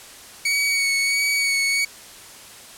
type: tone with vibrato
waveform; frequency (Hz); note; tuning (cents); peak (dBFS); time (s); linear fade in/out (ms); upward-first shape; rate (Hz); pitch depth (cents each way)
sawtooth; 2239; C#7; +17; -15; 0.45-1.85; 5; sine; 1.5; 21
effects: white hiss -42 dBFS RMS until 2.77 s + low-pass 11000 Hz 12 dB/octave